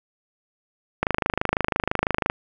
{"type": "click train", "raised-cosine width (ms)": 0.5, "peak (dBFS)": -5, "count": 34, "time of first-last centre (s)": [1.03, 2.299], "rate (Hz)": 26, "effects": []}